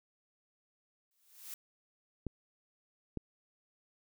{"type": "noise with exponential growth", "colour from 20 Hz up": "blue", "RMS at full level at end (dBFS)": -42, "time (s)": [1.11, 1.54], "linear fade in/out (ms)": 2, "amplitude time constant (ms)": 93}
{"type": "clicks", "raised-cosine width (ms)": 3, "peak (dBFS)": -24, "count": 2, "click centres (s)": [2.267, 3.173]}
{"effects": []}